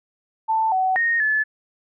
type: tone with pitch steps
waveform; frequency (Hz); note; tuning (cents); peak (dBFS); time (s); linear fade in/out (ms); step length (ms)
sine; 886 / 752 / 1856 / 1728; A5 / F#5 / A#6 / A6; +12 / +28 / -8 / -32; -17; 0.48-1.44; 20; 240
effects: none